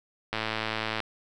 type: click train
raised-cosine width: 0.3 ms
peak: -13 dBFS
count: 75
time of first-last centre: 0.33-1.003 s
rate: 110 Hz
effects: none